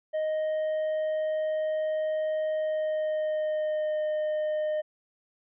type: tone with pitch glide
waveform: triangle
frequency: 622.3 to 612.7 Hz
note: D#5 to D#5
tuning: 0 to -27 cents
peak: -24 dBFS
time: 0.13-4.82 s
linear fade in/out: 20 ms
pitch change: -27 cents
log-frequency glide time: 2.54-4.03 s
effects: resampled to 8000 Hz